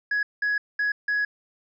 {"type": "tone bursts at uneven times", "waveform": "triangle", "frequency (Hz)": 1674, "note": "G#6", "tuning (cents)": 13, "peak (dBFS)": -19, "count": 4, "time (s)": [[0.11, 0.23], [0.42, 0.58], [0.79, 0.92], [1.08, 1.25]], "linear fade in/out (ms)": 5, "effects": ["tanh soft clip ceiling -16 dBFS", "resampled to 16000 Hz"]}